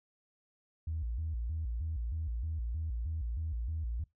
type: tone with vibrato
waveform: sine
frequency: 67.9 Hz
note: C#2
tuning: 35 cents flat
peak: -32 dBFS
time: 0.87-4.04 s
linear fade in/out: 5 ms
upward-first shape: square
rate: 3.2 Hz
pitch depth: 280 cents each way
effects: noise-tail reverb RT60 0.2 s tail -25 dB re dry + tanh soft clip ceiling -28 dBFS